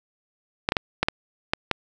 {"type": "clicks", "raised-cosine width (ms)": 0.3, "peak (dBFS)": -4, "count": 7, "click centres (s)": [0.689, 0.721, 0.768, 1.03, 1.085, 1.535, 1.713], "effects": []}